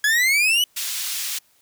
40% pulse exponential sweep, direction up, 1666 to 3010 Hz, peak -15 dBFS, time 0.04-0.64 s, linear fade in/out 2 ms
pink high-pass noise, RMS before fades -27 dBFS, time 0.76-1.39 s, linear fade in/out 10 ms, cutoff 3300 Hz, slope 12 dB/octave
effects white hiss -60 dBFS RMS until 1.61 s

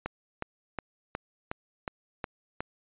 click train, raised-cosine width 0.5 ms, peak -17 dBFS, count 8, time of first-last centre 0.06-2.605 s, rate 2.75 Hz, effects resampled to 8000 Hz

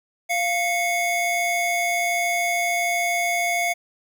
square tone pair together, 693.9 / 2203 Hz, F5 / C#7, -11 / -11 cents, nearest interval octave + minor sixth, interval 2000 cents, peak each -24 dBFS, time 0.29-3.74 s, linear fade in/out 20 ms, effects 9-bit

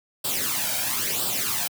white noise with flanger, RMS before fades -26 dBFS, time 0.24-1.68 s, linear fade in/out 10 ms, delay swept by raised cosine 0.23 to 1.33 ms, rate 1 Hz, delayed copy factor +0.7, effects high-pass 100 Hz 12 dB/octave

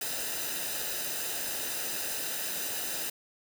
white noise with comb filter, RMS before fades -34 dBFS, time 0.01-3.1 s, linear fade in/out 5 ms, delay 0.9 ms, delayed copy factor -0.6, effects none

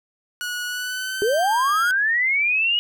sawtooth tone with pitch glide, 1461 to 1621.1 Hz, F#6 to G#6, -22 to -42 cents, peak -22 dBFS, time 0.41-1.91 s, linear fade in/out 0 ms, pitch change +180 cents, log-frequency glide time 0.66-1.73 s
sine linear sweep, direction up, 389.6 to 2921 Hz, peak -17 dBFS, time 1.22-2.79 s, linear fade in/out 0 ms
effects none

